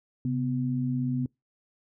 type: tone pair together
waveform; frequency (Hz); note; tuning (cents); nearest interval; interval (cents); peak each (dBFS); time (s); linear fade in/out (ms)
sine; 133.12 / 250; C3 / B3; +30 / +21; major seventh; 1091; -28; 0.25-1.26; 2
effects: noise-tail reverb RT60 0.2 s tail -25 dB re dry